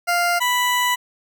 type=tone pair in turn; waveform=20% pulse; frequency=698.5 / 987.8 Hz; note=F5 / B5; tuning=0 / 0 cents; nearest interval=tritone; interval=600 cents; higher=second; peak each=-12 dBFS; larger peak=neither; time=0.07-0.4 / 0.4-0.96 s; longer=second; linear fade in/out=20 ms; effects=none